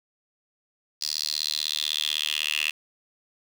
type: tone with high-pass filter sweep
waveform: 10% pulse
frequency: 76 Hz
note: D#2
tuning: 40 cents flat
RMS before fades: -28 dBFS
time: 1.01-2.71 s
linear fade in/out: 10 ms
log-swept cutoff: 4800 to 2700 Hz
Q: 6.2
effects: none